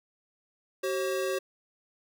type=tone pair together; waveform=square; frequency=380.4 / 538 Hz; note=F#4 / C5; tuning=+48 / +48 cents; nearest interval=tritone; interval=600 cents; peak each=-31 / -32 dBFS; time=0.83-1.39 s; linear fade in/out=10 ms; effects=none